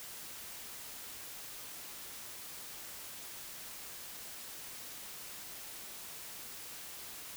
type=silence; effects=white hiss -47 dBFS RMS until 7.36 s